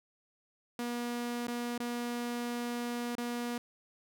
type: tone with dropouts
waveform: sawtooth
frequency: 240 Hz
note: B3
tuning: 49 cents flat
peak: -30 dBFS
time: 0.79-3.58 s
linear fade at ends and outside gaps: 2 ms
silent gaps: 1.471-1.481 / 1.779-1.801 / 3.153-3.181 s
effects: none